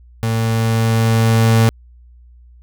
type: tone with level ramp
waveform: 35% pulse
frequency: 113.1 Hz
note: A2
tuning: 48 cents sharp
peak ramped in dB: -14 to -7 dBFS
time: 0.23-1.69 s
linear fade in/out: 0 ms
effects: added 60 Hz sine -41 dBFS peak until 2.62 s